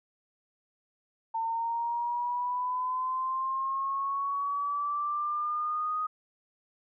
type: linear sweep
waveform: sine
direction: up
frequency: 900 to 1250 Hz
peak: -28 dBFS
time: 1.34-6.07 s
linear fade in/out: 10 ms
effects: none